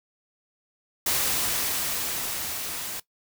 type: noise with level ramp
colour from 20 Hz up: white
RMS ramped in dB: -24 to -34 dBFS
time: 1.06-3 s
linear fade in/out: 5 ms
effects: noise-tail reverb RT60 0.1 s tail -18 dB re dry